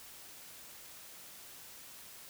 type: silence
effects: white hiss -52 dBFS RMS until 2.29 s